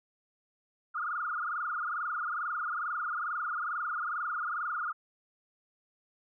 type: tone with frequency modulation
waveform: sine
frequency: 1318.5 Hz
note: E6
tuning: in tune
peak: -31 dBFS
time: 0.94-4.93 s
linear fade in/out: 20 ms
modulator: 22.3 Hz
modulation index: 5.8
effects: none